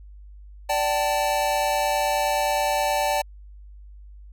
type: chord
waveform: square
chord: D suspended fourth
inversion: none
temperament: equal with one note detuned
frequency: 587.3 / 770.5 / 880 Hz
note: D5 / G5 / A5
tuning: 0 / -30 / 0 cents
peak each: -26 dBFS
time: 0.69-3.22 s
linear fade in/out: 10 ms
effects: added 50 Hz sine -41 dBFS peak until 4.32 s